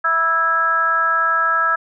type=harmonic tone with a mistuned harmonic; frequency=329.6 Hz; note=E4; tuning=in tune; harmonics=2 / 3 / 4 / 5; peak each=-28 / -28 / -16 / -19 dBFS; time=0.04-1.76 s; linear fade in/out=10 ms; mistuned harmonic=3; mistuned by=-20 cents; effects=none